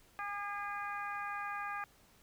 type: harmonic tone with a mistuned harmonic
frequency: 407.8 Hz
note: G#4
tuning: 32 cents flat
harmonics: 2 / 3 / 4 / 5 / 6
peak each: -43 / -41 / -43 / -50 / -49 dBFS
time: 0.19-1.84 s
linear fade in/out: 0 ms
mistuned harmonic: 3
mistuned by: -18 cents
effects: pink hiss -65 dBFS RMS until 2.22 s